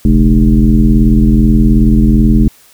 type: tone with frequency modulation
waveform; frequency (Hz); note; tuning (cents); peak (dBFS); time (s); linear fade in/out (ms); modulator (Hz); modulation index
sine; 133.2; C3; +31; -4; 0.05-2.48; 2; 82.6; 1.8
effects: white hiss -44 dBFS RMS until 2.73 s